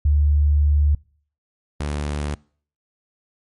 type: tone pair in turn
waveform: sine / sawtooth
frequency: 73.42 / 73.42 Hz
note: D2 / D2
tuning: 0 / 0 cents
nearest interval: unison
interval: 0 cents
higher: neither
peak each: -13 / -19 dBFS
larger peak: first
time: 0.05-0.95 / 1.8-2.35 s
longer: first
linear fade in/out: 5 ms
effects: noise-tail reverb RT60 0.5 s tail -25 dB re dry + MP3 48 kbps